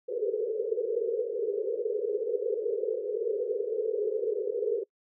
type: band-pass noise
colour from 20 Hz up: white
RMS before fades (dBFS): -30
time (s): 0.08-4.84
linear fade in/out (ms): 10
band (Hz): 400 to 490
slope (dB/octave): 96
effects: noise-tail reverb RT60 0.1 s tail -24 dB re dry